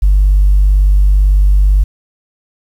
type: tone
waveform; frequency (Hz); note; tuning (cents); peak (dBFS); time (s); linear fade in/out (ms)
sine; 49; G1; 0; -4; 0.02-1.84; 10
effects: tanh soft clip ceiling -2 dBFS + 7-bit